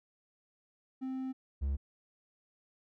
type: tone pair in turn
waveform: triangle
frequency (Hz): 261.6 / 69.29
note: C4 / C#2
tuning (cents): 0 / 0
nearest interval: octave + major seventh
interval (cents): 2300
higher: first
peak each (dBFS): -33 / -28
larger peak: second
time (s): 1.01-1.33 / 1.61-1.77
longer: first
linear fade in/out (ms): 20
effects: none